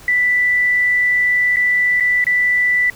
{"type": "tone with dropouts", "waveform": "sine", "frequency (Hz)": 1977, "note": "B6", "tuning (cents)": 1, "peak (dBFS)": -12, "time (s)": [0.08, 2.9], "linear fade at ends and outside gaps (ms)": 2, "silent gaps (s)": [[1.561, 1.568], [2, 2.006], [2.242, 2.267]], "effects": ["pink hiss -41 dBFS RMS until 2.95 s"]}